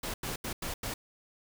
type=noise bursts at uneven times; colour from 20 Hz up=pink; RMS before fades=-36 dBFS; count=5; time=0.03-0.14 / 0.23-0.36 / 0.44-0.53 / 0.62-0.74 / 0.83-0.94 s; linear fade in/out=5 ms; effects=none